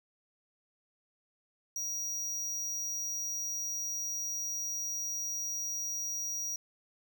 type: tone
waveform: square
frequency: 5750 Hz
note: F8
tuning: 50 cents sharp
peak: -34 dBFS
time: 1.76-6.56 s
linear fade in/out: 2 ms
effects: none